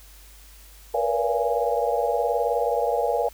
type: tone cluster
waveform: sine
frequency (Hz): 468.5 / 487.5 / 573 / 684 / 827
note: A#4 / B4 / D5 / F5 / G#5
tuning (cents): +9 / -23 / -43 / -36 / -8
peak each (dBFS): -27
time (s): 0.94-3.29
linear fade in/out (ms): 5
effects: added 50 Hz sine -47 dBFS peak until 3.33 s + white hiss -51 dBFS RMS until 3.33 s